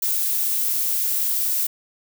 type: noise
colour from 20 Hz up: violet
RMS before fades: -22 dBFS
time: 0.02-1.67 s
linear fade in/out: 5 ms
effects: none